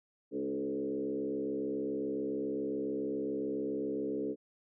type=tone with frequency modulation; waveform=sine; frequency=361.4 Hz; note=F#4; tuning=41 cents flat; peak=-32 dBFS; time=0.31-4.36 s; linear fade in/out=50 ms; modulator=67.2 Hz; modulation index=1.8; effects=none